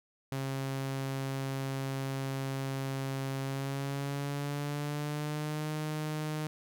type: tone with pitch glide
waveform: sawtooth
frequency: 135.2 to 153.52 Hz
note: C#3 to D#3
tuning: -43 to -23 cents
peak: -29 dBFS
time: 0.32-6.47 s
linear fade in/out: 0 ms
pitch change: +220 cents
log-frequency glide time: 3.41-5.71 s
effects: none